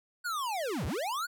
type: linear two-way sweep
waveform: square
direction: down then up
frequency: 1500 to 58.27 to 1500 Hz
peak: -32 dBFS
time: 0.24-1.27 s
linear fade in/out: 20 ms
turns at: 0.86 s
effects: none